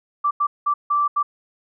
sine tone bursts at uneven times, 1168 Hz, D6, 10 cents flat, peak -16 dBFS, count 5, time 0.24-0.31 / 0.4-0.47 / 0.66-0.74 / 0.9-1.08 / 1.16-1.23 s, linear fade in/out 10 ms, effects none

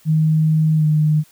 sine tone with pitch glide, 156.8 to 153.13 Hz, D#3 to D#3, +14 to -27 cents, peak -12 dBFS, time 0.05-1.24 s, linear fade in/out 50 ms, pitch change -41 cents, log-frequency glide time 0.76-0.85 s, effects white hiss -52 dBFS RMS until 1.31 s

